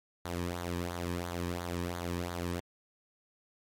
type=tone with flanger; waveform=sawtooth; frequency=87.31 Hz; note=F2; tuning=in tune; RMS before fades=-36 dBFS; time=0.25-2.6 s; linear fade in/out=0 ms; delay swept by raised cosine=0.37 to 1.47 ms; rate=2.9 Hz; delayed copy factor=-0.65; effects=MP3 64 kbps